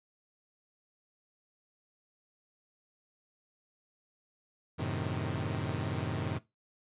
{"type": "chord", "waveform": "sawtooth", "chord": "F# diminished seventh", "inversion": "none", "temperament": "equal", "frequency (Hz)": [92.5, 110, 130.81, 155.56], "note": ["F#2", "A2", "C3", "Eb3"], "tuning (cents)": [0, 0, 0, 0], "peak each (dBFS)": -34, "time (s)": [4.78, 6.39], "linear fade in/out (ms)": 20, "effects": ["noise-tail reverb RT60 0.2 s tail -18 dB re dry", "resampled to 8000 Hz"]}